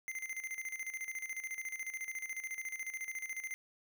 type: tone with tremolo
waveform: square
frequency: 2080 Hz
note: C7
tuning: 11 cents flat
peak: -38 dBFS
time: 0.08-3.54 s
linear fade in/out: 0 ms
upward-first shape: square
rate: 14 Hz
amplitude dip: 70%
effects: none